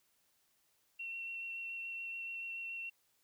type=tone with vibrato; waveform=sine; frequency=2719 Hz; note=F7; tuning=47 cents flat; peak=-40 dBFS; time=0.99-2.9 s; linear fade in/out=10 ms; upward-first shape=sine; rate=7 Hz; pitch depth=10 cents each way; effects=white hiss -75 dBFS RMS until 3.23 s

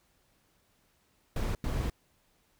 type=noise bursts at uneven times; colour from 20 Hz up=brown; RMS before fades=-31 dBFS; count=2; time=1.36-1.55 / 1.64-1.9 s; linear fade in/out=2 ms; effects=pink hiss -70 dBFS RMS until 2.59 s

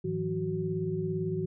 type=tone cluster; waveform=sine; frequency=105.6 / 160.3 / 178.1 / 372.8 Hz; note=G#2 / E3 / F3 / F#4; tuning=+29 / -48 / +34 / +13 cents; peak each=-38 / -33 / -37 / -32 dBFS; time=0.04-1.46 s; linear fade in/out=10 ms; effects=none

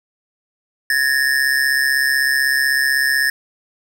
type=ring-modulated tone; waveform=square; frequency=1755 Hz; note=A6; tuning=5 cents flat; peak=-12 dBFS; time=0.9-3.3 s; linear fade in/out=2 ms; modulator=68 Hz; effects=none

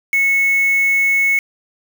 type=tone with quantisation; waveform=sine; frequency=2200 Hz; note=C#7; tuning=14 cents flat; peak=-12 dBFS; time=0.13-1.39 s; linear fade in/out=2 ms; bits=4; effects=none

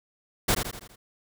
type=noise with echo; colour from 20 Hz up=pink; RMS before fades=-22 dBFS; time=0.48-0.55 s; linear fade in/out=10 ms; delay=82 ms; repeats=5; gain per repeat=-6 dB; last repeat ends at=0.96 s; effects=none

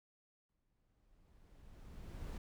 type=noise with exponential growth; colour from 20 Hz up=brown; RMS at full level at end=-43 dBFS; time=0.49-2.38 s; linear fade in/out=5 ms; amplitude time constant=410 ms; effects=none

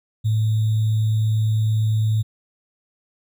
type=tone with sample-and-hold; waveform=sine; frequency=108.9 Hz; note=A2; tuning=17 cents flat; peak=-16 dBFS; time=0.24-2.23 s; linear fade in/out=20 ms; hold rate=3675 Hz; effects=none

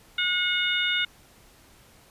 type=harmonic tone; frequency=724 Hz; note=F#5; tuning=38 cents flat; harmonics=2 / 3 / 4 / 5; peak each=-28 / -28 / -28 / -28 dBFS; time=0.18-1.05 s; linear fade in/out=5 ms; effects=pink hiss -55 dBFS RMS until 2.1 s + resampled to 32000 Hz

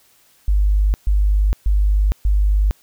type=tone bursts; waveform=sine; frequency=50.4 Hz; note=G1; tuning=49 cents sharp; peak=-12 dBFS; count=4; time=0.48-2.71 s; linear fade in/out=0 ms; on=460 ms; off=130 ms; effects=white hiss -55 dBFS RMS until 2.82 s

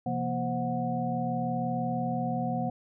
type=tone cluster; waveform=sine; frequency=130.8 / 171.3 / 237.2 / 523 / 733 Hz; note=C3 / F3 / A#3 / C5 / F#5; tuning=0 / -33 / +30 / -1 / -16 cents; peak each=-35 / -35 / -32 / -38 / -32 dBFS; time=0.06-2.7 s; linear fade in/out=5 ms; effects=none

